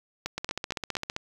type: two click trains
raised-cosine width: 0.2 ms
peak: -14 / -13 dBFS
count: 13 / 4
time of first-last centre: 0.38-1.164 / 0.26-0.953 s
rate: 15.3 / 4.33 Hz
effects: 7-bit